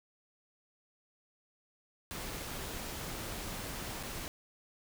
pink noise with dropouts, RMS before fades -41 dBFS, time 2.11-4.28 s, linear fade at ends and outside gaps 0 ms, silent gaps 4.029-4.034 s, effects none

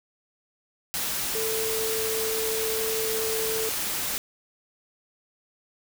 sine tone in noise, 443.2 Hz, A4, 13 cents sharp, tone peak -28 dBFS, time 1.35-3.69 s, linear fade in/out 0 ms, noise white, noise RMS -29 dBFS, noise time 0.94-4.18 s, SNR -2 dB, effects none

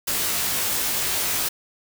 white noise with comb filter, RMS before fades -24 dBFS, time 0.07-1.49 s, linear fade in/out 10 ms, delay 18 ms, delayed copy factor -1, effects none

